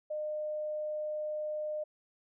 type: tone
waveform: sine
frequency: 608 Hz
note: D#5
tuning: 40 cents flat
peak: -33 dBFS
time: 0.1-1.84 s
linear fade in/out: 10 ms
effects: none